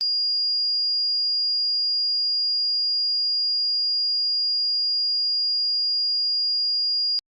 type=tone; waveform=sine; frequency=4839 Hz; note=D#8; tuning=49 cents flat; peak=-20 dBFS; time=0.01-7.19 s; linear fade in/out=0 ms; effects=Opus 32 kbps